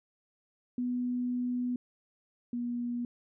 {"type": "tone pair in turn", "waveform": "sine", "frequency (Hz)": [246.9, 240.8], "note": ["B3", "B3"], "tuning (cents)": [0, -44], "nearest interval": "unison", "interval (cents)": 44, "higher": "first", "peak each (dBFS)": [-29, -31], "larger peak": "first", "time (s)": [[0.78, 1.76], [2.53, 3.05]], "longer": "first", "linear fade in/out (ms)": 2, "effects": []}